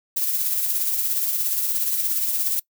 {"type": "noise with tremolo", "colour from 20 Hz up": "violet", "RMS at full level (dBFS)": -21, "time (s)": [0.16, 2.6], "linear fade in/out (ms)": 10, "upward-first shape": "triangle", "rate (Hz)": 17, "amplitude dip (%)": 45, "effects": ["noise-tail reverb RT60 0.1 s tail -23 dB re dry"]}